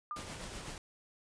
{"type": "tone with exponential decay", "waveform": "sine", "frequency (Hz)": 1205, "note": "D6", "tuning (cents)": 44, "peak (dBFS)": -34, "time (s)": [0.11, 0.34], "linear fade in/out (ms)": 1, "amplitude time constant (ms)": 50}
{"type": "noise with tremolo", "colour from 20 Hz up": "pink", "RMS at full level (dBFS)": -43, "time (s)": [0.16, 0.78], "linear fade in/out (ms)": 2, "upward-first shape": "sine", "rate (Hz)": 8, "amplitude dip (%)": 35}
{"effects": ["resampled to 22050 Hz"]}